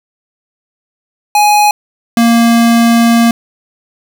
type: tone pair in turn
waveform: square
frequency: 834 / 232.6 Hz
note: G#5 / A#3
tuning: +7 / -4 cents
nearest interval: octave + minor seventh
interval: 2211 cents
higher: first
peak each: -6 dBFS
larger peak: neither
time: 1.35-1.71 / 2.17-3.31 s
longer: second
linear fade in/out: 2 ms
effects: none